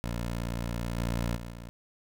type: tone with level steps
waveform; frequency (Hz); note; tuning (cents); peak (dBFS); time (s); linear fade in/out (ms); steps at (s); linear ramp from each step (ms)
15% pulse; 58.27; A#1; 0; -25 / -22 / -32 / -35; 0.04-1.69; 0; 0.97 / 1.35 / 1.5; 20
effects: none